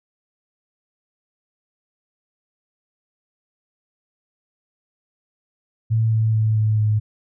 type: tone with pitch steps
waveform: sine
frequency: 112 / 110.71 / 109.44 / 108.18 / 106.94 Hz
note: A2 / A2 / A2 / A2 / A2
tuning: +31 / +11 / -9 / -29 / -49 cents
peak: -15 dBFS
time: 5.9-7 s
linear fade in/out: 20 ms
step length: 220 ms
effects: none